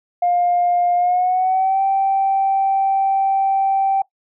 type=tone with pitch glide; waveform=sine; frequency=706 to 778.8 Hz; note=F5 to G5; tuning=+19 to -12 cents; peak=-13 dBFS; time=0.22-4.02 s; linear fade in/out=5 ms; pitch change=+169 cents; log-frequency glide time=0.96-1.82 s; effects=noise-tail reverb RT60 0.1 s tail -19 dB re dry + tanh soft clip ceiling -9 dBFS